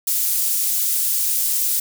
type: high-pass noise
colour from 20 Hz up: pink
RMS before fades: -20 dBFS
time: 0.07-1.8 s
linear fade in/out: 5 ms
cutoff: 10000 Hz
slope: 12 dB/octave
effects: none